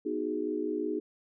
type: chord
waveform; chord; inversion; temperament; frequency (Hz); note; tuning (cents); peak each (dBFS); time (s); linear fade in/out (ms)
sine; G# minor seventh; first; equal; 246.9 / 311.1 / 370 / 415.3; B3 / D#4 / F#4 / G#4; 0 / 0 / 0 / 0; -39 / -33 / -36 / -34; 0.05-1; 10
effects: none